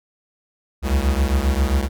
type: beating tone pair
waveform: square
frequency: 65.5 / 73 Hz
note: C2 / D2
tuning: +2 / -10 cents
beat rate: 7.5 Hz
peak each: -19 / -21 dBFS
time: 0.82-1.89 s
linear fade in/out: 50 ms
effects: none